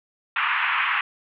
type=band-pass noise; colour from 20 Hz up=pink; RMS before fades=-23 dBFS; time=0.36-1.01 s; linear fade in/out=2 ms; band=990 to 2800 Hz; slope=48 dB/octave; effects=none